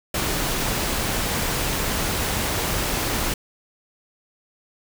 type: noise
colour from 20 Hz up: pink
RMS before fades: -24 dBFS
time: 0.14-3.34 s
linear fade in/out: 5 ms
effects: none